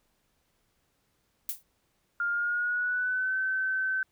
violet noise with exponential decay, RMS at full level -28 dBFS, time 1.49-1.63 s, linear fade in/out 2 ms, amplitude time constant 29 ms
sine tone with pitch glide, 1406 to 1533.3 Hz, F6 to G6, +11 to -39 cents, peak -26 dBFS, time 2.2-4.03 s, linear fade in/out 2 ms, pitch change +150 cents, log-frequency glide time 2.3-3.37 s
effects pink hiss -73 dBFS RMS until 4.11 s

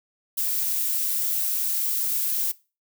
violet noise, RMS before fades -25 dBFS, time 0.37-2.52 s, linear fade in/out 10 ms, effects noise-tail reverb RT60 0.3 s tail -20 dB re dry

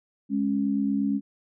sine tone pair together, 207.3 / 275.9 Hz, G#3 / C#4, -3 / -8 cents, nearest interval perfect fourth, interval 495 cents, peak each -25 / -25 dBFS, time 0.29-1.21 s, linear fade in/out 50 ms, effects none

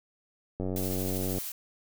click train, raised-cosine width 2 ms, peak -20 dBFS, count 74, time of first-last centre 0.6-1.383 s, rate 93.2 Hz
blue noise with tremolo, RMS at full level -36 dBFS, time 0.76-1.52 s, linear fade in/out 2 ms, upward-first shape sine, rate 13 Hz, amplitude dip 25%
effects none

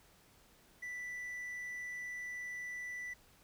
triangle tone, 1975.5 Hz, B6, in tune, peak -39 dBFS, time 0.82-3.14 s, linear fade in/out 10 ms, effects pink hiss -65 dBFS RMS until 3.43 s

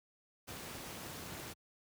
pink noise with amplitude modulation, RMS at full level -43 dBFS, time 0.47-1.54 s, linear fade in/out 20 ms, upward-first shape sine, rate 290 Hz, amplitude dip 60%, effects high-pass 80 Hz 12 dB/octave

